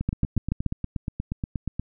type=two click trains; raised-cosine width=5 ms; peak=-11 / -15 dBFS; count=5 / 16; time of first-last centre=0.09-0.663 / 0.01-1.796 s; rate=6.98 / 8.4 Hz; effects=none